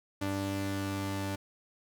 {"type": "tone pair together", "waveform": "sawtooth", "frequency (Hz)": [98.01, 293.7], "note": ["G2", "D4"], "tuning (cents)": [0, 0], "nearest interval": "octave + perfect fifth", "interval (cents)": 1900, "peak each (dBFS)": [-31, -31], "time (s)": [0.21, 1.36], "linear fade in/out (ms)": 10, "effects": []}